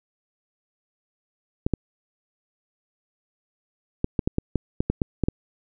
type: clicks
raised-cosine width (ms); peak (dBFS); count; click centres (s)
3; -8; 12; 1.665 / 1.737 / 4.044 / 4.192 / 4.275 / 4.384 / 4.557 / 4.805 / 4.9 / 5.018 / 5.237 / 5.285
effects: none